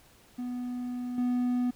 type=tone with level steps; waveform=triangle; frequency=246.9 Hz; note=B3; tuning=in tune; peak=-30 / -23 dBFS; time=0.38-1.71 s; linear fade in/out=10 ms; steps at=1.18 s; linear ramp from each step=2 ms; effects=pink hiss -59 dBFS RMS until 1.75 s